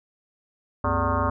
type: tone with frequency modulation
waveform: sine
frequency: 587.3 Hz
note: D5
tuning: in tune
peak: -20 dBFS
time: 0.84-1.3 s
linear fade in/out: 5 ms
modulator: 164 Hz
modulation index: 4.3
effects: none